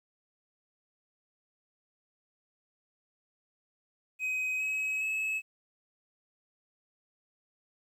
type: tone with pitch steps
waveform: triangle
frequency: 2522 / 2553 / 2584 Hz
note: D#7 / D#7 / E7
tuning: +23 / +44 / -35 cents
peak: -28 dBFS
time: 4.19-5.42 s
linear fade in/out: 50 ms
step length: 410 ms
effects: 11-bit

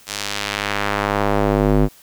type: tone with band-pass filter sweep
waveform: square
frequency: 51 Hz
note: G#1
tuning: 31 cents flat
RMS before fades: -19 dBFS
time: 0.06-1.89 s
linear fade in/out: 50 ms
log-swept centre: 6400 to 270 Hz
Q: 0.84
effects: white hiss -48 dBFS RMS until 2.02 s

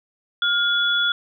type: tone pair together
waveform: sine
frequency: 1414 / 3407 Hz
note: F6 / G#7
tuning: +21 / +44 cents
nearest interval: octave + minor third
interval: 1523 cents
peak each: -20 dBFS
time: 0.42-1.12 s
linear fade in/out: 2 ms
effects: none

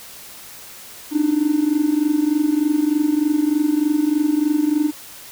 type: tone with amplitude modulation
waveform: triangle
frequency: 300.2 Hz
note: D4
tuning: 38 cents sharp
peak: -8 dBFS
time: 1.11-4.92 s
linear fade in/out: 50 ms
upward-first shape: sine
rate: 23.3 Hz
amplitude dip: 85%
effects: tanh soft clip ceiling -10 dBFS + white hiss -39 dBFS RMS until 5.31 s

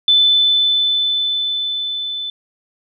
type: tone with level ramp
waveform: sine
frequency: 3513 Hz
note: A7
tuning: 3 cents flat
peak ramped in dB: -8 to -22 dBFS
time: 0.08-2.3 s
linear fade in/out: 2 ms
effects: none

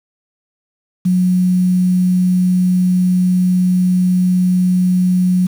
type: tone with quantisation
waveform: sine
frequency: 181.9 Hz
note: F#3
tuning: 29 cents flat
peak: -10 dBFS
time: 1.05-5.47 s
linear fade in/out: 10 ms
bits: 6
effects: none

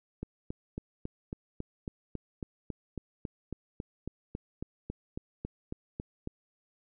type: click train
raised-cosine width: 3 ms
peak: -23 dBFS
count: 23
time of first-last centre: 0.23-6.274 s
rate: 3.64 Hz
effects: none

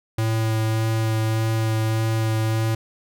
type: tone with vibrato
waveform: square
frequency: 111.1 Hz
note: A2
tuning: 17 cents sharp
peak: -20 dBFS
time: 0.18-2.75 s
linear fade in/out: 5 ms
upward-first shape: sine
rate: 1.7 Hz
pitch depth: 11 cents each way
effects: none

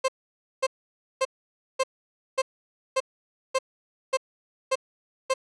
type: tone bursts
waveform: 30% pulse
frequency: 527 Hz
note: C5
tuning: 12 cents sharp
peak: -18 dBFS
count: 10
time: 0.04-5.34 s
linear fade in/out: 10 ms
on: 44 ms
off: 540 ms
effects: resampled to 22050 Hz

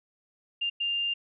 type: tone bursts at uneven times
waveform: sine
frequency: 2799 Hz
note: F7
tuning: 3 cents sharp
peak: -26 dBFS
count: 2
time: 0.61-0.7 / 0.8-1.14 s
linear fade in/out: 10 ms
effects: none

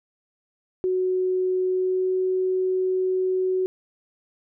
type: tone with pitch glide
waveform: sine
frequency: 370 to 372.4 Hz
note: F#4 to F#4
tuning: 0 to +11 cents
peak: -20 dBFS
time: 0.84-3.66 s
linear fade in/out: 0 ms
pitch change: +11 cents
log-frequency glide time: 1.67-2.12 s
effects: none

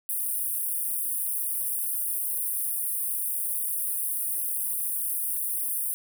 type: high-pass noise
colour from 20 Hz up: pink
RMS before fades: -29 dBFS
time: 0.09-5.94 s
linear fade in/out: 0 ms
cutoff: 9100 Hz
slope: 96 dB/octave
effects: none

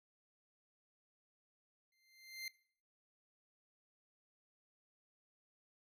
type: tone with exponential growth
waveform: 25% pulse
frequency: 2089 Hz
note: C7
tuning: 3 cents flat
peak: -37 dBFS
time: 1.92-2.48 s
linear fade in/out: 2 ms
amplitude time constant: 120 ms
effects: noise-tail reverb RT60 0.5 s tail -19 dB re dry

